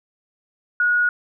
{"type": "tone", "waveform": "sine", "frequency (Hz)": 1451, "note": "F#6", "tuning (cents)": -34, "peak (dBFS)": -15, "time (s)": [0.8, 1.09], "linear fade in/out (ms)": 2, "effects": []}